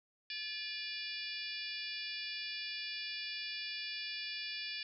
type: harmonic tone with a mistuned harmonic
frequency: 577 Hz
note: D5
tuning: 31 cents flat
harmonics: 3 / 4 / 5 / 6 / 7 / 8 / 9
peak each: -49 / -45 / -48 / -47 / -51 / -45 / -48 dBFS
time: 0.3-4.83 s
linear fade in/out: 2 ms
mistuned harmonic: 4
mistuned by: +72 cents
effects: none